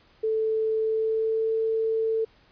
sine tone with pitch glide, 440 to 445.6 Hz, A4 to A4, 0 to +22 cents, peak -22 dBFS, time 0.23-2.25 s, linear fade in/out 10 ms, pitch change +22 cents, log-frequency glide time 0.8-1.54 s, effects pink hiss -59 dBFS RMS until 2.51 s + resampled to 11025 Hz

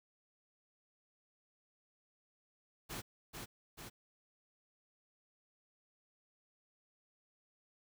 pink noise with echo, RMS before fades -44 dBFS, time 2.89-3.02 s, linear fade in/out 20 ms, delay 440 ms, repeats 2, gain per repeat -3 dB, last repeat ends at 3.9 s, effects none

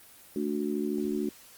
sine chord, D major, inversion second, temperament just, 220.2 / 293.7 / 367.1 Hz, A3 / D4 / F#4, +2 / 0 / -14 cents, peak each -32 dBFS, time 0.36-1.29 s, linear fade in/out 2 ms, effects white hiss -53 dBFS RMS until 1.57 s + Opus 24 kbps

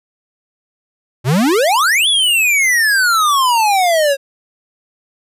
square exponential two-way sweep, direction up then down, 113.6 to 3493 to 538 Hz, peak -11 dBFS, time 1.24-4.17 s, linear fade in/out 50 ms, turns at 2.08 s, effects resampled to 32000 Hz

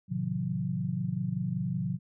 sine chord, A diminished seventh, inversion none, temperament equal with one note detuned, 110 / 130.81 / 155.56 / 181.19 Hz, A2 / C3 / Eb3 / Gb3, 0 / 0 / 0 / -36 cents, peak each -38 / -34 / -35 / -32 dBFS, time 0.08-1.99 s, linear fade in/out 50 ms, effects none

